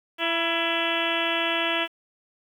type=harmonic tone with a mistuned harmonic; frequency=334.1 Hz; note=E4; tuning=23 cents sharp; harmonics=1 / 2 / 3 / 4 / 5 / 6 / 7 / 8 / 9 / 10; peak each=-32 / -30 / -33 / -33 / -32 / -33 / -34 / -30 / -31 / -32 dBFS; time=0.18-1.88 s; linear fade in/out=50 ms; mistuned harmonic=3; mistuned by=-36 cents; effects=9-bit